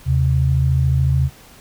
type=tone pair together; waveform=sine; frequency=79.02 / 132.9 Hz; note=D#2 / C3; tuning=+27 / +27 cents; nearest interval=major sixth; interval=900 cents; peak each=-17 / -15 dBFS; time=0.05-1.3 s; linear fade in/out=50 ms; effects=pink hiss -45 dBFS RMS until 1.6 s

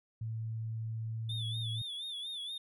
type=tone with pitch glide; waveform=sine; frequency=111.9 to 112.55 Hz; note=A2 to A2; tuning=+30 to +40 cents; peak=-35 dBFS; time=0.21-1.82 s; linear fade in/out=5 ms; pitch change=+10 cents; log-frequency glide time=1.11-1.27 s
type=tone with vibrato; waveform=triangle; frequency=3520 Hz; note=A7; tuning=in tune; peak=-37 dBFS; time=1.29-2.58 s; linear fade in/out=5 ms; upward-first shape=sine; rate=4.2 Hz; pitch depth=91 cents each way
effects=none

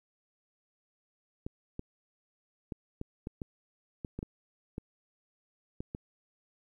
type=clicks; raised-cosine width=3 ms; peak=-24 dBFS; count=12; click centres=1.465 / 1.794 / 2.722 / 3.014 / 3.271 / 3.418 / 4.048 / 4.19 / 4.229 / 4.781 / 5.805 / 5.949 s; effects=11-bit

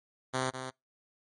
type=tone with echo; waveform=5% pulse; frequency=130 Hz; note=C3; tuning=11 cents flat; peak=-18 dBFS; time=0.33-0.51 s; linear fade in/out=20 ms; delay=200 ms; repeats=1; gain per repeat=-8 dB; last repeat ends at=0.71 s; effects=noise-tail reverb RT60 0.2 s tail -26 dB re dry + MP3 48 kbps

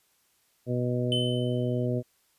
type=harmonic tone; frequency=123.47 Hz; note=B2; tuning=in tune; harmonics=1 / 2 / 3 / 4 / 5; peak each=-28 / -31 / -33 / -34 / -35 dBFS; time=0.66-2.03 s; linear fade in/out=50 ms
type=tone with exponential decay; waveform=triangle; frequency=3045 Hz; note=F#7; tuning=49 cents sharp; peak=-23 dBFS; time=1.12-1.86 s; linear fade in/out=1 ms; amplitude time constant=160 ms
effects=white hiss -68 dBFS RMS until 2.38 s + resampled to 32000 Hz

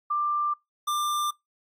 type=tone pair in turn; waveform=sine / square; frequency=1185 / 1189.5 Hz; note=D6 / D6; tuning=+15 / +22 cents; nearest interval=unison; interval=7 cents; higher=second; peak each=-23 / -25 dBFS; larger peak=first; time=0.1-0.54 / 0.87-1.31 s; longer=neither; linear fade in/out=10 ms; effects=noise-tail reverb RT60 0.2 s tail -26 dB re dry + AAC 64 kbps

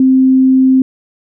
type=tone; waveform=sine; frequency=261.6 Hz; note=C4; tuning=in tune; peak=-5 dBFS; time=0-0.82 s; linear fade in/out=2 ms; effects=none

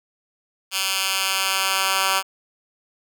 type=tone with high-pass filter sweep; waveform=10% pulse; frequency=192 Hz; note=G3; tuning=36 cents flat; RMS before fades=-22 dBFS; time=0.71-2.23 s; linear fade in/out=50 ms; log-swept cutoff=2700 to 1300 Hz; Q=0.97; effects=none

